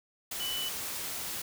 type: tone in noise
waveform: sine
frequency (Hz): 2981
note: F#7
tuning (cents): +12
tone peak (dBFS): -33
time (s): 0.4-0.69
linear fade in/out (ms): 5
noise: white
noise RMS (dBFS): -37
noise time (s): 0.31-1.42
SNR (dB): +1
effects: none